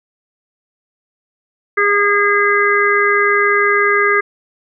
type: harmonic tone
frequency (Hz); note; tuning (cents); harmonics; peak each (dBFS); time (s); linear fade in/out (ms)
408.3; G#4; -29; 1 / 3 / 4 / 5; -16 / -16 / -16 / -16; 1.77-4.21; 10
effects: none